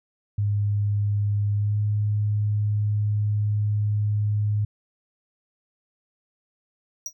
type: tone with pitch glide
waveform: sine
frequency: 102.8 to 104.66 Hz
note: G#2 to G#2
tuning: -17 to +14 cents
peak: -20 dBFS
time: 0.38-4.65 s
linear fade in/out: 5 ms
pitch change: +31 cents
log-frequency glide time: 1.55-1.78 s
type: tone with exponential decay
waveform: square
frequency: 5770 Hz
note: F#8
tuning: 44 cents flat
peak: -25 dBFS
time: 7.06-7.13 s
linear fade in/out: 2 ms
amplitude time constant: 15 ms
effects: none